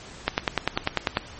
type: click train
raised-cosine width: 0.3 ms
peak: -4 dBFS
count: 10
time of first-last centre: 0.28-1.171 s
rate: 10.1 Hz
effects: pink hiss -43 dBFS RMS until 1.39 s + MP3 32 kbps